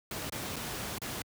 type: noise with dropouts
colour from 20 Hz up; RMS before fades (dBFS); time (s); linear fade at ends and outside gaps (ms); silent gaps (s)
pink; -37; 0.11-1.22; 2; 0.297-0.322 / 0.56-0.564 / 0.983-1.017
effects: high-pass 80 Hz 12 dB/octave